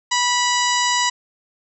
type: harmonic tone with a mistuned harmonic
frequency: 980 Hz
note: B5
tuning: 14 cents flat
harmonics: 1 / 2 / 3 / 4 / 5 / 6 / 7 / 8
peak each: -20 / -23 / -25 / -26 / -27 / -28 / -28 / -29 dBFS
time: 0.11-1.1 s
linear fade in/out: 10 ms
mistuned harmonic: 8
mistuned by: -41 cents
effects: none